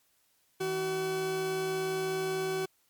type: tone pair together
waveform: 40% pulse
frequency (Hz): 160.9 / 378.3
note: E3 / F#4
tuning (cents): -42 / +38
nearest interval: octave + minor third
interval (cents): 1480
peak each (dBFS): -40 / -29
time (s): 0.6-2.66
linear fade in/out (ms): 10
effects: white hiss -70 dBFS RMS until 2.89 s + MP3 96 kbps